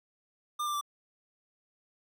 square tone with pitch steps, 1200 / 1184.2 / 1168.5 Hz, D6 / D6 / D6, +37 / +14 / -9 cents, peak -31 dBFS, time 0.59-0.812 s, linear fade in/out 10 ms, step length 74 ms, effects none

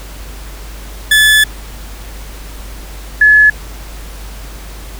30% pulse / sine tone pair in turn, 1728 / 1709.1 Hz, A6 / G#6, -32 / +49 cents, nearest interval unison, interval 19 cents, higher first, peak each -3 dBFS, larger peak neither, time 1.11-1.44 / 3.21-3.5 s, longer first, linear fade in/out 5 ms, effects added 50 Hz sine -27 dBFS peak until 4.99 s + pink hiss -34 dBFS RMS until 4.99 s

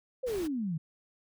sine exponential sweep, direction down, 536 to 150.3 Hz, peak -30 dBFS, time 0.23-0.78 s, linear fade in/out 10 ms
pink noise, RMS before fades -44 dBFS, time 0.26-0.48 s, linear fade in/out 20 ms
effects none

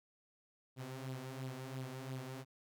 sawtooth tone with flanger, 130.81 Hz, C3, in tune, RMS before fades -45 dBFS, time 0.76-2.45 s, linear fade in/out 50 ms, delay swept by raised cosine 0.23 to 5.53 ms, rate 2.9 Hz, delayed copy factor +0.6, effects none

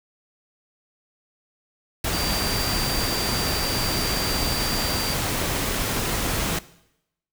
sine tone in noise, 4699 Hz, D8, in tune, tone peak -29 dBFS, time 2.13-5.14 s, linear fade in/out 5 ms, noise pink, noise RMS -25 dBFS, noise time 2.04-6.59 s, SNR -7 dB, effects noise-tail reverb RT60 0.8 s tail -18 dB re dry

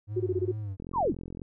triangle tone with vibrato, 101.3 Hz, G#2, 43 cents flat, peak -30 dBFS, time 0.07-0.77 s, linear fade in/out 50 ms, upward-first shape sine, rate 2.5 Hz, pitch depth 110 cents each way
sine tone bursts, 366.2 Hz, F#4, 18 cents flat, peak -24 dBFS, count 6, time 0.16-0.518 s, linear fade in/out 10 ms, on 43 ms, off 20 ms
click train, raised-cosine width 3 ms, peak -27 dBFS, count 28, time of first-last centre 0.8-1.418 s, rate 43.7 Hz
sine linear sweep, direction down, 1160 to 77.78 Hz, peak -23 dBFS, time 0.93-1.15 s, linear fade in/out 50 ms
effects none

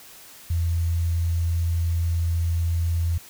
sine tone with quantisation, 84.1 Hz, E2, 35 cents sharp, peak -20 dBFS, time 0.5-3.18 s, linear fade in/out 5 ms, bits 8, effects white hiss -46 dBFS RMS until 3.29 s

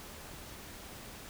silence, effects pink hiss -48 dBFS RMS until 1.29 s

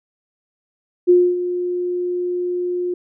sine tone with ADSR envelope, 356.5 Hz, F4, 36 cents sharp, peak -7 dBFS, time 1.07-2.94 s, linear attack 26 ms, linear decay 260 ms, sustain -12 dB, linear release 4 ms, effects none

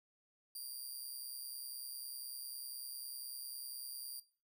5% pulse tone with amplitude modulation, 4746 Hz, D8, 17 cents sharp, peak -34 dBFS, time 0.55-4.2 s, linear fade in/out 5 ms, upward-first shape sine, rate 130 Hz, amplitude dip 65%, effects noise-tail reverb RT60 0.4 s tail -19 dB re dry

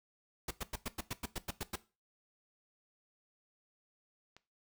pink noise bursts, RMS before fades -38 dBFS, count 11, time 0.48-1.758 s, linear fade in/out 5 ms, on 28 ms, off 97 ms
click, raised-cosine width 0.2 ms, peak -37 dBFS, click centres 4.366 s
effects noise-tail reverb RT60 0.3 s tail -17 dB re dry

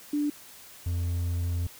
sine / triangle tone pair in turn, 293.7 / 86.66 Hz, D4 / F2, 0 / -13 cents, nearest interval octave + major sixth, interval 2113 cents, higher first, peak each -24 dBFS, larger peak neither, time 0.13-0.3 / 0.86-1.67 s, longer second, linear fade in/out 5 ms, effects white hiss -49 dBFS RMS until 1.79 s

